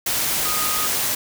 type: tone in noise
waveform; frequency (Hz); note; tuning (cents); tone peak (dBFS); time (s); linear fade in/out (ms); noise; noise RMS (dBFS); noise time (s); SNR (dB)
sine; 1244.5; D#6; 0; -27; 0.45-0.87; 5; white; -22; 0.06-1.15; -8
effects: none